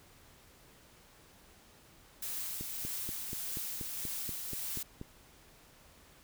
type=noise with tremolo; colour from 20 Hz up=blue; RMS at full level=-38 dBFS; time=2.22-4.83 s; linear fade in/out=5 ms; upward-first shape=triangle; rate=1.7 Hz; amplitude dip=30%
type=click train; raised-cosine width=3 ms; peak=-29 dBFS; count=11; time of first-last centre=2.61-5.014 s; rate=4.16 Hz
effects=pink hiss -60 dBFS RMS until 6.23 s